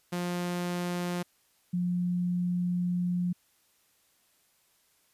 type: tone pair in turn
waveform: sawtooth / sine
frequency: 176.5 / 177.52 Hz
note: F3 / F3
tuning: +19 / +29 cents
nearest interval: unison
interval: 10 cents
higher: second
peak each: -26 dBFS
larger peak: neither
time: 0.12-1.23 / 1.73-3.33 s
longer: second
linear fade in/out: 10 ms
effects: white hiss -68 dBFS RMS until 5.13 s + resampled to 32000 Hz